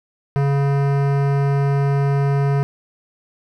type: tone with hard clipping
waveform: sine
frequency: 140 Hz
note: C#3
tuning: 18 cents sharp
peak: -17 dBFS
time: 0.36-2.63 s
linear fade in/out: 0 ms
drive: 18 dB
effects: none